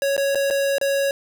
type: tone with dropouts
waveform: square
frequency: 554.4 Hz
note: C#5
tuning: in tune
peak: -19 dBFS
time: 0.02-1.11 s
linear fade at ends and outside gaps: 1 ms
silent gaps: 0.166-0.178 / 0.348-0.355 / 0.502-0.508 / 0.783-0.813 s
effects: none